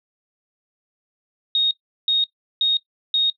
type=tone bursts; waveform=sine; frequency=3729 Hz; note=A#7; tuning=in tune; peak=-15 dBFS; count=4; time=1.55-3.3 s; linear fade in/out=2 ms; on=160 ms; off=370 ms; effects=noise-tail reverb RT60 0.1 s tail -21 dB re dry